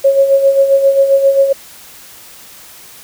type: tone with tremolo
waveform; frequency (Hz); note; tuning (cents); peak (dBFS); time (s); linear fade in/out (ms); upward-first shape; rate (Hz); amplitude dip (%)
sine; 548; C#5; -20; -4; 0.04-1.53; 10; sine; 7.5; 60
effects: white hiss -37 dBFS RMS until 3.03 s